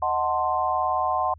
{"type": "chord", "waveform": "sine", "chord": "D# diminished seventh", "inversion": "none", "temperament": "equal with one note detuned", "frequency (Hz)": [622.3, 740, 885.1, 1046.5], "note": ["D#5", "F#5", "A5", "C6"], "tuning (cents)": [0, 0, 10, 0], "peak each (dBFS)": [-30, -25, -29, -25], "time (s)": [0.02, 1.34], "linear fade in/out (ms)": 5, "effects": ["added 79 Hz sine -45 dBFS peak until 1.38 s"]}